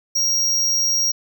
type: tone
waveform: square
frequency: 5630 Hz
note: F8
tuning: 13 cents sharp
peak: -17 dBFS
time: 0.15-1.12 s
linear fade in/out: 10 ms
effects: none